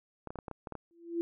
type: clicks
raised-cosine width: 1 ms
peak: -26 dBFS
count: 9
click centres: 0.273 / 0.305 / 0.357 / 0.388 / 0.482 / 0.513 / 0.672 / 0.723 / 0.753 s
type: tone with exponential growth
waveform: sine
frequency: 338.8 Hz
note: E4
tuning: 48 cents sharp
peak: -26 dBFS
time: 0.91-1.21 s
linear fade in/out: 0 ms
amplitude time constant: 64 ms
effects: none